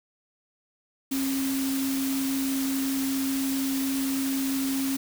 sine tone in noise, 269.5 Hz, C#4, 49 cents flat, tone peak -25 dBFS, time 1.11-4.97 s, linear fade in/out 10 ms, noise white, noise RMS -34 dBFS, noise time 1.11-4.97 s, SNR +6 dB, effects none

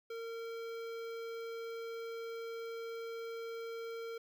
square tone with notch filter, 458.4 Hz, A#4, 29 cents flat, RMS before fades -43 dBFS, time 0.1-4.18 s, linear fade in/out 5 ms, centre 9300 Hz, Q 0.5, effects none

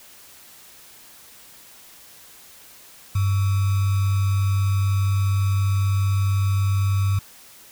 sine tone with sample-and-hold, 98 Hz, G2, in tune, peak -17 dBFS, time 3.15-7.19 s, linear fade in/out 5 ms, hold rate 1225 Hz, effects white hiss -47 dBFS RMS until 7.71 s

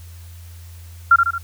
sine tone with echo, 1379 Hz, F6, 22 cents flat, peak -6 dBFS, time 1.11-1.16 s, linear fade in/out 5 ms, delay 74 ms, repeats 3, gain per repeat -5 dB, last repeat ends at 1.382 s, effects added 85 Hz sine -36 dBFS peak until 1.43 s + white hiss -49 dBFS RMS until 1.43 s

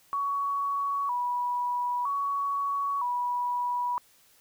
sine tone with vibrato, 1046.5 Hz, C6, in tune, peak -26 dBFS, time 0.13-3.98 s, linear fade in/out 0 ms, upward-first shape square, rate 0.52 Hz, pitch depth 120 cents each way, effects white hiss -61 dBFS RMS until 4.4 s

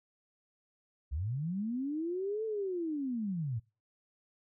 sine linear two-way sweep, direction up then down, 61.74 to 447.7 to 103.4 Hz, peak -32 dBFS, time 1.11-3.6 s, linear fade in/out 20 ms, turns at 2.45 s, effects noise-tail reverb RT60 0.3 s tail -23 dB re dry

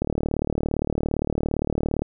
click train, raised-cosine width 2 ms, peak -10 dBFS, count 76, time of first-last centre 0.02-2.02 s, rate 37.5 Hz, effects none

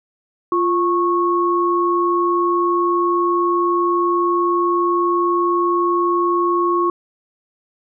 sine tone pair together, 348.1 / 1100 Hz, F4 / C#6, -6 / -14 cents, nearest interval octave + minor sixth, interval 1992 cents, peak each -17 dBFS, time 0.52-6.9 s, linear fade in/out 2 ms, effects none

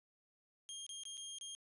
20% pulse tone with dropouts, 3221 Hz, G7, 46 cents sharp, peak -40 dBFS, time 0.69-1.55 s, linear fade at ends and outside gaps 0 ms, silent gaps 0.865-0.892 / 1.035-1.053 / 1.171-1.177 / 1.385-1.411 s, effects resampled to 24000 Hz

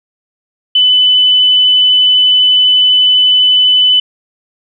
sine tone, 3004 Hz, F#7, 26 cents sharp, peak -5 dBFS, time 0.75-4 s, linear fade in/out 5 ms, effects none

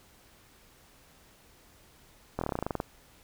slowing click train, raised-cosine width 1 ms, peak -16 dBFS, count 13, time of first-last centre 2.39-2.801 s, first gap 23 ms, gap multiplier 1.07, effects pink hiss -59 dBFS RMS until 3.23 s

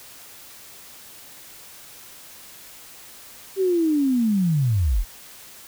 sine linear sweep, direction down, 392 to 31.92 Hz, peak -17 dBFS, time 3.56-5.05 s, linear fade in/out 50 ms, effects white hiss -44 dBFS RMS until 5.67 s

